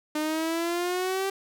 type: exponential sweep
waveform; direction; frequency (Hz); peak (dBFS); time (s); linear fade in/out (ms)
sawtooth; up; 302.6 to 392; -22; 0.15-1.3; 5
effects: none